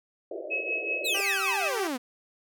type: band-pass noise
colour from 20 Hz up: white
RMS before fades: -37 dBFS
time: 0.31-1.21 s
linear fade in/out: 5 ms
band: 330 to 660 Hz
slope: 96 dB/octave
type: tone with tremolo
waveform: sine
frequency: 2570 Hz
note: E7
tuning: 45 cents flat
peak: -25 dBFS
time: 0.5-1.69 s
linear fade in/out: 20 ms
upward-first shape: triangle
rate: 5.3 Hz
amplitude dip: 70%
type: exponential sweep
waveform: sawtooth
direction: down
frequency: 4227 to 235.8 Hz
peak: -25 dBFS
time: 1.04-1.98 s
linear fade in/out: 20 ms
type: tone with vibrato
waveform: 10% pulse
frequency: 392 Hz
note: G4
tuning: in tune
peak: -23 dBFS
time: 1.14-1.88 s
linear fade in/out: 10 ms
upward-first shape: sine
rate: 2.6 Hz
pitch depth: 20 cents each way
effects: none